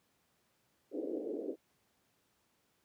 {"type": "band-pass noise", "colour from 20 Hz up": "pink", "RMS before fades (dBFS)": -39, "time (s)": [0.91, 1.56], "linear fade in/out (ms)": 50, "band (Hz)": [280, 530], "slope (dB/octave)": 48, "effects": ["pink hiss -75 dBFS RMS until 2.84 s", "high-pass 100 Hz 12 dB/octave"]}